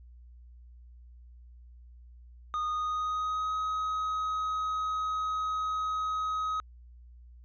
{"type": "tone with pitch glide", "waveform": "triangle", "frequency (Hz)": [1232, 1265.9], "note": ["D#6", "D#6"], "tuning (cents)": [-17, 30], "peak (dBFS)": -27, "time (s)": [2.54, 6.6], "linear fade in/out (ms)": 0, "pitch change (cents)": 47, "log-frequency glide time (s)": [2.66, 3.54], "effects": ["added 60 Hz sine -49 dBFS peak until 7.44 s", "resampled to 16000 Hz"]}